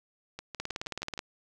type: two click trains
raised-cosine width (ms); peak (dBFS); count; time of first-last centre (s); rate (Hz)
0.2; -17 / -22; 12 / 6; 0.6-1.191 / 0.39-1.177; 18.6 / 6.35
effects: none